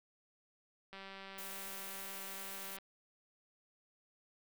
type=click train; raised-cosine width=0.3 ms; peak=-34 dBFS; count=361; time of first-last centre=0.93-2.786 s; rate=194 Hz
type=noise; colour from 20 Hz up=blue; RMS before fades=-47 dBFS; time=1.38-2.77 s; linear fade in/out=5 ms
effects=none